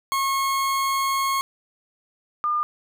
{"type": "tone pair in turn", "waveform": ["40% pulse", "sine"], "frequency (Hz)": [1088, 1207.4], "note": ["C#6", "D6"], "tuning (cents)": [-33, 48], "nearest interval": "major second", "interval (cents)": 181, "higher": "second", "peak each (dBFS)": -20, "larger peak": "neither", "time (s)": [[0.12, 1.41], [2.44, 2.63]], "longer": "first", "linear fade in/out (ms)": 0, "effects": []}